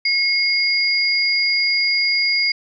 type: tone pair together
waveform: sine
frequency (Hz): 2169 / 4840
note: C#7 / D#8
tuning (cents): -38 / -49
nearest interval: octave + major second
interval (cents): 1389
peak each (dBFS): -18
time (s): 0.05-2.52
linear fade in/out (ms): 5
effects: none

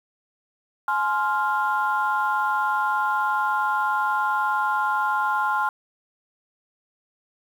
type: chord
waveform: sine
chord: F minor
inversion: first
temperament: equal with one note detuned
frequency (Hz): 845.6 / 1046.5 / 1396.9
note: Ab5 / C6 / F6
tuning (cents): +31 / 0 / 0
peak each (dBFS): -24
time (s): 0.88-5.69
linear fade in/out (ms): 2
effects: tanh soft clip ceiling -12 dBFS + 8-bit

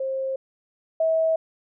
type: tone pair in turn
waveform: sine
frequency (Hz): 532 / 645.8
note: C5 / E5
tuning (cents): +29 / -36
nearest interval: minor third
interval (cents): 335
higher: second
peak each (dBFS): -24 / -18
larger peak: second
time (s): 0-0.36 / 1-1.36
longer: neither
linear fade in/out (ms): 5
effects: none

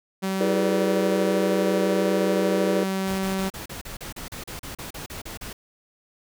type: tone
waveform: sawtooth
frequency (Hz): 191.5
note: G3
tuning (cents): -40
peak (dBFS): -20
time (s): 0.22-3.5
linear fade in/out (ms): 20
type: chord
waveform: triangle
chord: E dominant seventh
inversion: none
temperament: equal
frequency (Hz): 329.6 / 415.3 / 493.9 / 587.3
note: E4 / G#4 / B4 / D5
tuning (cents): 0 / 0 / 0 / 0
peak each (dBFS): -25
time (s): 0.4-2.84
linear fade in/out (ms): 5
type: noise bursts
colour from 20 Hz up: pink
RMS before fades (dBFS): -36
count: 16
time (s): 3.07-5.53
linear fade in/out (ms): 5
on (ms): 120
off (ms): 36
effects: none

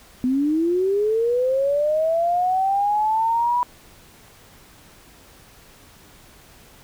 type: linear sweep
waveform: sine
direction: up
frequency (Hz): 246.9 to 985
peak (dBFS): -17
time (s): 0.24-3.63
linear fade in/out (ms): 0
effects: pink hiss -49 dBFS RMS until 6.83 s

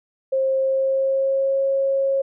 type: tone with pitch glide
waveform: sine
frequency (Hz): 532 to 543.8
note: C5 to C#5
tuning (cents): +29 to -33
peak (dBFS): -17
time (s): 0.32-2.22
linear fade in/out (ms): 10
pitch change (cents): +38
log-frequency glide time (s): 0.57-1.62
effects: none

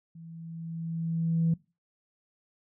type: tone with level ramp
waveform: sine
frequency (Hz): 164.81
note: E3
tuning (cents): 0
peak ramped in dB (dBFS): -44 to -20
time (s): 0.15-1.54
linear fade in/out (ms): 5
effects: noise-tail reverb RT60 0.3 s tail -23 dB re dry + tanh soft clip ceiling -18 dBFS

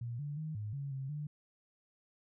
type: tone with pitch steps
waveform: sine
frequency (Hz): 118.7 / 145.6 / 156.1 / 105.5 / 140.1 / 134.3 / 148.7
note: A#2 / D3 / D#3 / G#2 / C#3 / C3 / D3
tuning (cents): +32 / -15 / +6 / +28 / +19 / +46 / +22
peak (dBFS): -37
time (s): 0.01-1.27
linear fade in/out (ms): 5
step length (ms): 180
effects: none

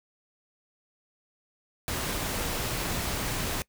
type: noise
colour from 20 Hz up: pink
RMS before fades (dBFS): -31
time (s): 1.88-3.62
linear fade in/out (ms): 0
effects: noise-tail reverb RT60 0.1 s tail -22 dB re dry

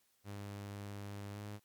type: tone with pitch glide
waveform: sawtooth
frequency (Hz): 101.2 to 103.57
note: G#2 to G#2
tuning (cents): -44 to -4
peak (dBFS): -40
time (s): 0.24-1.6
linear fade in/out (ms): 50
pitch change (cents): +40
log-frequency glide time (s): 1.32-1.39
effects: white hiss -75 dBFS RMS until 1.64 s + Opus 48 kbps

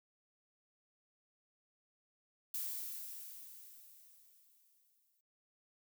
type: noise with exponential decay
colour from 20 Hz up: violet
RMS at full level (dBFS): -39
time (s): 2.54-5.21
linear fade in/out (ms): 5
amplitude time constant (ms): 580
effects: noise-tail reverb RT60 0.1 s tail -22 dB re dry

